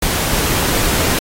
pink noise, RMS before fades -17 dBFS, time 0.02-1.19 s, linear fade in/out 5 ms, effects AAC 48 kbps

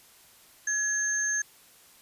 sine tone pair together, 1684 / 6358 Hz, G#6 / G8, +24 / +24 cents, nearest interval octave + major seventh, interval 2300 cents, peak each -28 dBFS, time 0.67-1.42 s, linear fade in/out 5 ms, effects white hiss -56 dBFS RMS until 2.01 s + resampled to 32000 Hz

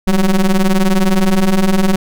square ring-modulated tone, 93.3 Hz, F#2, 15 cents sharp, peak -7 dBFS, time 0.07-1.96 s, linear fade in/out 5 ms, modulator 103 Hz, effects none

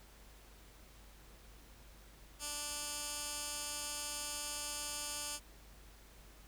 15% pulse tone with band-pass filter, 293.7 Hz, D4, in tune, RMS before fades -42 dBFS, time 2.39-5.4 s, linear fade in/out 50 ms, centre 8200 Hz, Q 1.2, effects added 50 Hz sine -58 dBFS peak until 6.47 s + pink hiss -61 dBFS RMS until 6.47 s

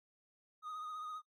triangle tone with vibrato, 1244.5 Hz, D#6, in tune, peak -40 dBFS, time 0.62-1.22 s, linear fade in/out 50 ms, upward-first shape sine, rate 15 Hz, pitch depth 34 cents each way, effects noise-tail reverb RT60 0.1 s tail -18 dB re dry + MP3 64 kbps

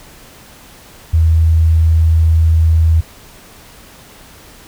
sine tone, 81 Hz, E2, 30 cents flat, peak -7 dBFS, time 1.13-3.01 s, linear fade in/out 10 ms, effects pink hiss -40 dBFS RMS until 4.67 s

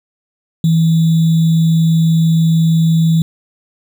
sine tone with sample-and-hold, 163.1 Hz, E3, 18 cents flat, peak -8 dBFS, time 0.64-3.22 s, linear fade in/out 2 ms, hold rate 3675 Hz, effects none

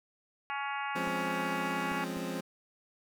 harmonic tone, 280 Hz, C#4, 18 cents sharp, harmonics 3 / 4 / 5 / 6 / 7 / 8 / 9 / 10, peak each -37 / -39 / -41 / -43 / -44 / -45 / -46 / -47 dBFS, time 0.5-2.04 s, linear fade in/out 0 ms
25% pulse chord, Db major seventh, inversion first, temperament equal, 174.61 / 207.7 / 261.6 / 277.2 Hz, F3 / Ab3 / C4 / Db4, 0 / 0 / 0 / 0 cents, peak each -35 / -37 / -35 / -40 dBFS, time 0.95-2.41 s, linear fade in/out 10 ms
clicks, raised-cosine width 5 ms, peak -39 dBFS, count 3, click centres 1.075 / 1.917 / 2.169 s
effects none

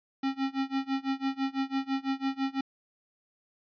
square tone with tremolo, 269.6 Hz, C#4, 48 cents flat, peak -26 dBFS, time 0.23-2.61 s, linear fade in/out 5 ms, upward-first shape sine, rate 6 Hz, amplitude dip 95%, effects resampled to 11025 Hz

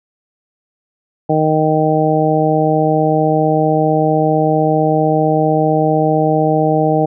harmonic tone, 155.56 Hz, D#3, in tune, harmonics 1 / 2 / 3 / 4 / 5, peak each -17 / -17 / -17 / -17 / -17 dBFS, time 1.29-7.06 s, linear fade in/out 10 ms, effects none

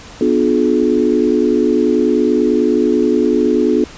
sine chord, B diminished seventh, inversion none, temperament just, 246.9 / 296.3 / 355.6 / 426.7 Hz, B3 / D4 / F4 / Ab4, 0 / +15 / +31 / +47 cents, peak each -16 dBFS, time 0.21-3.84 s, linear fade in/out 2 ms, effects pink hiss -36 dBFS RMS until 3.97 s + resampled to 16000 Hz

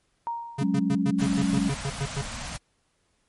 sine tone with exponential decay, 934 Hz, A#5, 3 cents sharp, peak -25 dBFS, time 0.27-1.01 s, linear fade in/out 0 ms, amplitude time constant 160 ms
square tone bursts, 138.59 Hz, C#3, in tune, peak -26 dBFS, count 11, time 0.58-2.218 s, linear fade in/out 10 ms, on 58 ms, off 100 ms
sine chord, F# suspended second, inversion none, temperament equal, 185 / 207.7 / 277.2 Hz, F#3 / G#3 / C#4, 0 / 0 / 0 cents, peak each -26 dBFS, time 0.61-1.7 s, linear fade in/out 5 ms
pink band-stop noise, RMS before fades -35 dBFS, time 1.18-2.58 s, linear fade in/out 20 ms, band 270 to 540 Hz, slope 48 dB/octave
effects pink hiss -70 dBFS RMS until 3.28 s + MP3 48 kbps

